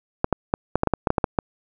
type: clicks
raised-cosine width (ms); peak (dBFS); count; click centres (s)
1; -4; 12; 0.244 / 0.327 / 0.539 / 0.756 / 0.834 / 0.873 / 0.937 / 1.072 / 1.104 / 1.182 / 1.242 / 1.388
effects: none